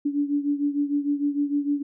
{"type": "beating tone pair", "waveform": "sine", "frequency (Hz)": [286.2, 292.8], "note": ["D4", "D4"], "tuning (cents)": [-45, -5], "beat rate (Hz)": 6.6, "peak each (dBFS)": [-23, -27], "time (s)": [0.05, 1.83], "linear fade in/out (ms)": 10, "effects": []}